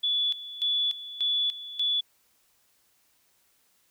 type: tone with tremolo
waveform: sine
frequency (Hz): 3437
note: A7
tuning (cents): -41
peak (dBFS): -23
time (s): 0.03-2.01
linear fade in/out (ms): 10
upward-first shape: square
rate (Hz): 1.7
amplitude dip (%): 80
effects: white hiss -67 dBFS RMS until 3.9 s